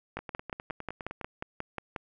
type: two click trains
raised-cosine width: 0.5 ms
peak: -19 / -23 dBFS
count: 11 / 11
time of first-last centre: 0.17-1.962 / 0.19-1.212 s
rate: 5.58 / 9.78 Hz
effects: none